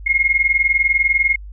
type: tone pair together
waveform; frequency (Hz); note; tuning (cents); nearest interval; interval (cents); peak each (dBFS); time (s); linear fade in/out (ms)
sine; 2140 / 2160; C7 / C#7; +38 / -45; unison; 17; -16; 0.06-1.36; 10
effects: added 50 Hz sine -31 dBFS peak until 1.52 s